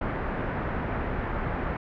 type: low-pass noise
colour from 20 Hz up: pink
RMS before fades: -30 dBFS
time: 0.01-1.77 s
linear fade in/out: 5 ms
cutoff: 1900 Hz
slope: 24 dB/octave
effects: none